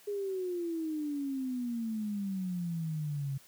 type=exponential sweep; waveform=sine; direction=down; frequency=415.3 to 134.5 Hz; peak=-32 dBFS; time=0.07-3.38 s; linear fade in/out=10 ms; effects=white hiss -59 dBFS RMS until 3.47 s